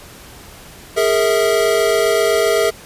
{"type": "tone cluster", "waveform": "square", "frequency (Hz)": [411.6, 459.4, 650], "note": ["G#4", "A#4", "E5"], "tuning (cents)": [-16, -25, -24], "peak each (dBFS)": -18, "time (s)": [0.96, 2.71], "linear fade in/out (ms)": 20, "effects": ["pink hiss -39 dBFS RMS until 2.85 s", "resampled to 32000 Hz"]}